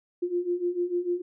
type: beating tone pair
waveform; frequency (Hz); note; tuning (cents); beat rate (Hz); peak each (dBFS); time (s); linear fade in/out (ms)
sine; 348.2 / 354.9; F4 / F4; -5 / +28; 6.7; -30 / -27; 0.22-1.22; 10
effects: none